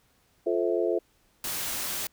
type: chord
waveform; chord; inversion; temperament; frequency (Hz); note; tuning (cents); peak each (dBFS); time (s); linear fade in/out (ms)
sine; F major seventh; none; just; 349.2 / 436.5 / 523.8 / 654.8; F4 / A4 / C5 / E5; 0 / -14 / +2 / -12; -27 / -28 / -31 / -31; 0.46-0.99; 10
type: noise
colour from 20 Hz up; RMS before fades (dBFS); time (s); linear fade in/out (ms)
white; -32; 1.44-2.07; 2
effects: pink hiss -66 dBFS RMS until 2.12 s